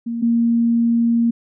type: tone pair in turn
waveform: sine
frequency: 233.1 / 233.1 Hz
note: A#3 / A#3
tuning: 0 / 0 cents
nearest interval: unison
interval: 0 cents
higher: neither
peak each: -21 / -13 dBFS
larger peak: second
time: 0.06-0.22 / 0.22-1.31 s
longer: second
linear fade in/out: 10 ms
effects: none